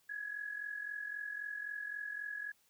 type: tone with amplitude modulation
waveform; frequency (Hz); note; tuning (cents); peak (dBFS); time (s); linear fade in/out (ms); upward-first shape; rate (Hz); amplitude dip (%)
sine; 1679; G#6; +18; -36; 0.09-2.52; 10; sine; 43.8; 70
effects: white hiss -72 dBFS RMS until 2.69 s

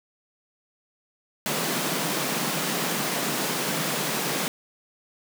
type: high-pass noise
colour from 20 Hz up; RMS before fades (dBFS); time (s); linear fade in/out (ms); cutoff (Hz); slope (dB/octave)
pink; -27; 1.46-4.48; 0; 140; 96
effects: none

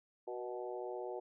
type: harmonic tone with a mistuned harmonic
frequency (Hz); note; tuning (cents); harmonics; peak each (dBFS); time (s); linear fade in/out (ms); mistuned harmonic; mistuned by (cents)
123.47; B2; 0; 3 / 4 / 5 / 6 / 7; -43 / -45 / -47 / -49 / -50; 0.27-1.2; 10; 4; -32
effects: none

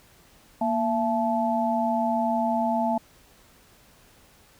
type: tone cluster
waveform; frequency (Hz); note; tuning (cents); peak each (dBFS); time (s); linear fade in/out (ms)
sine; 233.7 / 673 / 869; A#3 / E5 / A5; +5 / +36 / -22; -26 / -26 / -26; 0.61-2.98; 5
effects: pink hiss -56 dBFS RMS until 4.59 s

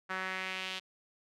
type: tone with band-pass filter sweep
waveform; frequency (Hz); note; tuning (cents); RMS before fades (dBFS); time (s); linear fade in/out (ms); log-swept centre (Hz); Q
sawtooth; 187.7; F#3; +25; -38; 0.09-0.8; 20; 1500 to 3300; 2.2
effects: none

